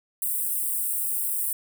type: high-pass noise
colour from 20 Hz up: white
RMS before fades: -27 dBFS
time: 0.22-1.53 s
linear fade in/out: 2 ms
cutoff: 8100 Hz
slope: 96 dB/octave
effects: none